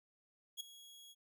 sawtooth tone with ADSR envelope, 3322 Hz, G#7, in tune, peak -35 dBFS, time 0.57-1.15 s, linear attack 34 ms, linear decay 7 ms, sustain -17 dB, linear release 38 ms, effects none

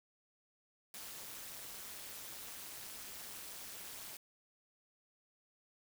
white noise with amplitude modulation, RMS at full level -45 dBFS, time 0.94-4.17 s, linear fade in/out 2 ms, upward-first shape sine, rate 209 Hz, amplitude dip 80%, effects none

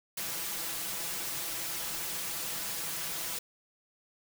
white noise with comb filter, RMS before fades -36 dBFS, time 0.17-3.39 s, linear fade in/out 5 ms, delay 6 ms, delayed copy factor +0.8, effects none

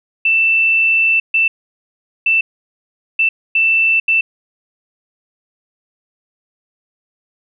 sine tone bursts at uneven times, 2664 Hz, E7, 18 cents sharp, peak -10 dBFS, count 6, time 0.25-1.2 / 1.34-1.48 / 2.26-2.41 / 3.19-3.29 / 3.55-4 / 4.08-4.21 s, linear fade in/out 5 ms, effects none

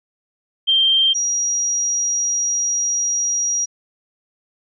sine tone pair in turn, 3161 / 5737 Hz, G7 / F8, +14 / +46 cents, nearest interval minor seventh, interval 1032 cents, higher second, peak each -12 / -17 dBFS, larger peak first, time 0.67-1.14 / 1.14-3.66 s, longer second, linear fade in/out 20 ms, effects none

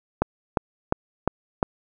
click train, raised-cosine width 1 ms, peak -5 dBFS, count 5, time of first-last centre 0.22-1.628 s, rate 2.84 Hz, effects none

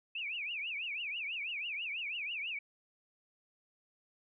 sine tone with vibrato, 2539 Hz, D#7, 34 cents sharp, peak -36 dBFS, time 0.15-2.59 s, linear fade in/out 5 ms, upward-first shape triangle, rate 6.1 Hz, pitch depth 260 cents each way, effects none

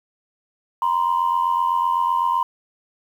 sine tone pair together, 946.1 / 1034 Hz, A#5 / C6, +25 / -21 cents, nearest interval major second, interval 154 cents, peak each -19 dBFS, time 0.82-2.43 s, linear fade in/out 2 ms, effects tanh soft clip ceiling -11 dBFS + 8-bit

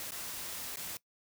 white noise with dropouts, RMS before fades -41 dBFS, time 0-0.97 s, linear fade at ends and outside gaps 1 ms, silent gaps 0.108-0.119 / 0.759-0.77 s, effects noise-tail reverb RT60 0.1 s tail -20 dB re dry

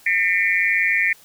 sine tone cluster, 1811 / 2014 / 2195 / 2372 Hz, A6 / B6 / C#7 / D7, +49 / +33 / -18 / +17 cents, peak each -21 / -21 / -22 / -23 dBFS, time 0.06-1.13 s, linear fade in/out 5 ms, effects white hiss -50 dBFS RMS until 1.24 s

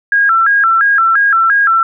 sine tone with vibrato, 1481 Hz, F#6, 1 cent sharp, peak -7 dBFS, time 0.12-1.83 s, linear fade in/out 2 ms, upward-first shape square, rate 2.9 Hz, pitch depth 170 cents each way, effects none

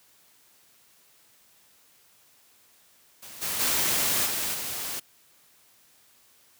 white noise with level steps, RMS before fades -44 / -30 / -25 / -29 / -33 dBFS, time 3.22-5 s, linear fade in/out 10 ms, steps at 3.41 / 3.59 / 4.25 / 4.53 s, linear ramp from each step 20 ms, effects white hiss -60 dBFS RMS until 6.59 s + high-pass 60 Hz 12 dB/octave

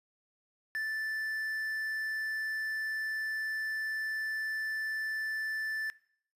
triangle tone with quantisation, 1759 Hz, A6, 1 cent flat, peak -30 dBFS, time 0.75-5.9 s, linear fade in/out 0 ms, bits 9, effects noise-tail reverb RT60 0.6 s tail -20 dB re dry + resampled to 32000 Hz

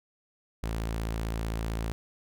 sawtooth tone, 55.6 Hz, A1, 19 cents sharp, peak -26 dBFS, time 0.63-1.92 s, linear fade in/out 0 ms, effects none

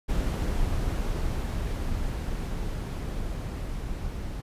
brown noise with level ramp, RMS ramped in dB -26 to -34 dBFS, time 0.08-4.42 s, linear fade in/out 20 ms, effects resampled to 32000 Hz

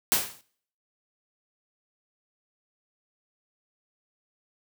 white noise with exponential decay, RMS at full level -19 dBFS, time 0.12-0.41 s, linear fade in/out 0 ms, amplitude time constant 63 ms, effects noise-tail reverb RT60 0.6 s tail -23 dB re dry + high-pass 60 Hz 12 dB/octave

